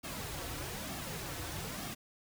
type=noise with flanger; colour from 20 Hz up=pink; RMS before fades=-41 dBFS; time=0.03-1.95 s; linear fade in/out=20 ms; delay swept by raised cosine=2 to 5 ms; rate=1.1 Hz; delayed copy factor=-0.65; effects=none